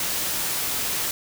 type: noise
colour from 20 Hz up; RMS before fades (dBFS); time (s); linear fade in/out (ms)
white; -26; 0-1.11; 2
effects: none